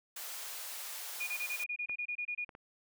white high-pass noise, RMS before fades -43 dBFS, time 0.16-1.64 s, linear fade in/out 5 ms, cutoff 520 Hz, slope 24 dB/octave
sine tone bursts, 2443 Hz, D#7, 32 cents flat, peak -34 dBFS, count 13, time 1.2-2.448 s, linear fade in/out 10 ms, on 72 ms, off 26 ms
clicks, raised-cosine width 0.5 ms, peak -34 dBFS, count 3, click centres 1.896 / 2.492 / 2.551 s
effects none

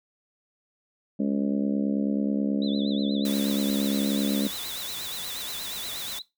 harmonic tone, 69.3 Hz, C#2, in tune, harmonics 3 / 4 / 5 / 6 / 7 / 8 / 9, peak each -25 / -27 / -37 / -43 / -39 / -37 / -43 dBFS, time 1.19-4.48 s, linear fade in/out 10 ms
sine tone with vibrato, 3729 Hz, A#7, in tune, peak -35 dBFS, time 2.62-6.22 s, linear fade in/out 2 ms, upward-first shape sine, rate 8.4 Hz, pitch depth 150 cents each way
white noise, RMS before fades -36 dBFS, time 3.25-6.19 s, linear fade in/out 2 ms
effects noise-tail reverb RT60 0.2 s tail -18 dB re dry

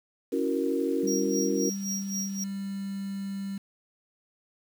sine chord, F# dominant seventh, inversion second, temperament equal, 277.2 / 329.6 / 370 / 466.2 Hz, C#4 / E4 / F#4 / A#4, 0 / 0 / 0 / 0 cents, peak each -29 / -31 / -31 / -30 dBFS, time 0.32-1.7 s, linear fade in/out 10 ms
sine tone with pitch glide, 198.3 to 196.48 Hz, G3 to G3, +20 to +4 cents, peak -31 dBFS, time 1.03-3.58 s, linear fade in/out 5 ms, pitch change -16 cents, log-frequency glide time 1.25-2.48 s
square tone with tremolo, 5670 Hz, F8, 25 cents sharp, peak -30 dBFS, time 1.07-2.44 s, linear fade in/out 5 ms, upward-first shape sine, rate 3.8 Hz, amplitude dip 85%
effects 8-bit

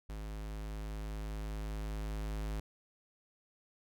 square tone with level ramp, 52.5 Hz, G#1, 19 cents sharp, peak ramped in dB -41 to -36 dBFS, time 0.09-2.6 s, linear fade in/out 5 ms, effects none

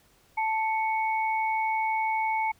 sine tone pair together, 880 / 2217 Hz, A5 / C#7, 0 / 0 cents, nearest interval octave + major third, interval 1600 cents, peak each -25 / -31 dBFS, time 0.37-2.52 s, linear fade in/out 10 ms, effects pink hiss -62 dBFS RMS until 2.59 s

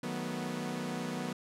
sawtooth chord, B dominant seventh, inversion first, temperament equal with one note detuned, 155.56 / 185 / 220 / 245.4 Hz, D#3 / F#3 / A3 / B3, 0 / 0 / 0 / -11 cents, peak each -38 / -36 / -40 / -34 dBFS, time 0.03-1.33 s, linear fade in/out 5 ms, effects low-pass 11000 Hz 12 dB/octave

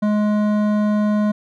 sine tone with hard clipping, 210 Hz, G#3, 19 cents sharp, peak -17 dBFS, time 0.02-1.32 s, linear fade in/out 10 ms, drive 12 dB, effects none

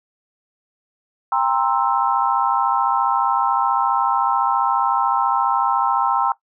sine chord, C dominant seventh, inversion second, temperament equal with one note detuned, 796.8 / 932.3 / 1046.5 / 1318.5 Hz, G5 / Bb5 / C6 / E6, +28 / 0 / 0 / 0 cents, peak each -21 / -21 / -22 / -22 dBFS, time 1.32-6.32 s, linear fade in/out 2 ms, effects noise-tail reverb RT60 0.1 s tail -17 dB re dry

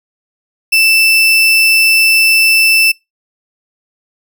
35% pulse tone, 2653 Hz, E7, 10 cents sharp, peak -5 dBFS, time 0.72-2.92 s, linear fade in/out 10 ms, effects noise-tail reverb RT60 0.2 s tail -25 dB re dry

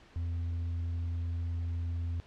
sine tone with tanh clipping, 85 Hz, F2, 46 cents flat, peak -32 dBFS, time 0.16-2.2 s, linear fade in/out 0 ms, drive 3 dB, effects pink hiss -58 dBFS RMS until 2.26 s + low-pass 4000 Hz 12 dB/octave

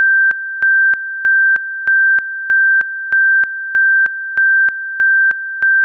sine tone with tremolo, 1568 Hz, G6, in tune, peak -8 dBFS, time 0-5.84 s, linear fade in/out 0 ms, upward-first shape square, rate 1.6 Hz, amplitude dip 75%, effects none

